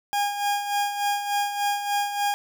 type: tone with tremolo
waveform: 40% pulse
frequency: 815 Hz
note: G#5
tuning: 33 cents flat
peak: -20 dBFS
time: 0.13-2.34 s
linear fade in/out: 0 ms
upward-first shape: sine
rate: 3.4 Hz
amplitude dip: 60%
effects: none